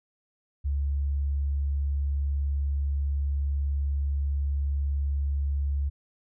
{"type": "tone", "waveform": "sine", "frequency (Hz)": 70.4, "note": "C#2", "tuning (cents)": 27, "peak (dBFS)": -24, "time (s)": [0.64, 5.9], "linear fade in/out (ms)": 20, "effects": []}